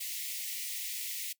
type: high-pass noise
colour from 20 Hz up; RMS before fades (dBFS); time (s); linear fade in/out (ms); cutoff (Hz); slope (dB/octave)
white; -38; 0-1.33; 10; 1900; 96
effects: noise-tail reverb RT60 0.1 s tail -21 dB re dry